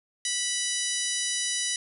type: harmonic tone with a mistuned harmonic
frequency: 980 Hz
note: B5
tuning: 14 cents flat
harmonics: 2 / 3 / 4 / 5 / 6 / 7 / 8 / 9 / 10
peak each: -36 / -35 / -34 / -37 / -32 / -37 / -42 / -35 / -35 dBFS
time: 0.25-1.76 s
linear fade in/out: 2 ms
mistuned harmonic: 3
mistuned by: +19 cents
effects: 10-bit